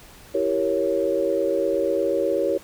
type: chord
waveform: sine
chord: E diminished seventh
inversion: none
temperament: equal with one note detuned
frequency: 329.6 / 389.3 / 466.2 / 554.4 Hz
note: E4 / G4 / Bb4 / Db5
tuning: 0 / -12 / 0 / 0 cents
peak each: -27 / -25 / -26 / -23 dBFS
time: 0.34-2.58 s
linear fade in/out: 10 ms
effects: pink hiss -47 dBFS RMS until 2.63 s